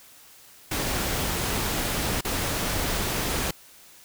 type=noise with dropouts; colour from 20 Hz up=pink; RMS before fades=-27 dBFS; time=0.71-3.51 s; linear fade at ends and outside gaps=5 ms; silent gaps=2.21-2.248 s; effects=white hiss -51 dBFS RMS until 4.04 s